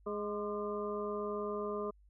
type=harmonic tone with a mistuned harmonic; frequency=207.7 Hz; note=G#3; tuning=in tune; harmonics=1 / 2 / 3 / 5 / 6; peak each=-43 / -37 / -43 / -45 / -44 dBFS; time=0.06-1.91 s; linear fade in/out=10 ms; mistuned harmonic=6; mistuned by=-61 cents; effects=added 50 Hz sine -60 dBFS peak until 2.09 s